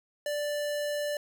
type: tone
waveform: square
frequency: 587.3 Hz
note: D5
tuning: in tune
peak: -30 dBFS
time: 0.26-1.17 s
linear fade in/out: 2 ms
effects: none